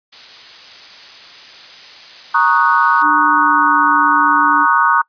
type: noise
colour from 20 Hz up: blue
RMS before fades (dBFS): -30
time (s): 0.12-3.03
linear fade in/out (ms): 10
type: chord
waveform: sine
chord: D# minor seventh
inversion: second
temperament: equal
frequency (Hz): 932.3 / 1108.7 / 1244.5 / 1480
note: A#5 / C#6 / D#6 / F#6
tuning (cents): 0 / 0 / 0 / 0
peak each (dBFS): -15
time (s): 2.34-5.02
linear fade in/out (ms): 10
type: tone with pitch glide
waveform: sine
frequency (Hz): 298.3 to 292.8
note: D4 to D4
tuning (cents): +27 to -5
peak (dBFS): -21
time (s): 3.01-4.67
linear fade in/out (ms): 50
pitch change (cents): -32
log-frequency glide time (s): 3.22-3.74
effects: noise-tail reverb RT60 0.1 s tail -25 dB re dry + resampled to 11025 Hz